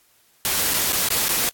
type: noise with dropouts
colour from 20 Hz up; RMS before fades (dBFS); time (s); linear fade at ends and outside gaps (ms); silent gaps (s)
white; -21; 0.45-1.49; 0; 0.737-0.741 / 0.923-0.929 / 1.087-1.104 / 1.283-1.291
effects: white hiss -59 dBFS RMS until 1.53 s + AAC 64 kbps